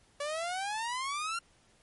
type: exponential sweep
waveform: sawtooth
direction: up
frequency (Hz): 568 to 1396.9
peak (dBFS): -29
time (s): 0.2-1.39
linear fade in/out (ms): 5
effects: pink hiss -65 dBFS RMS until 1.82 s + MP3 48 kbps